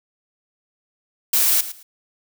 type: noise with echo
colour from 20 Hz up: blue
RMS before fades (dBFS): -17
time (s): 1.33-1.61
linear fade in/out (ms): 5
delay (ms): 110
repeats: 2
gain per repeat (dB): -14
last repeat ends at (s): 1.83
effects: none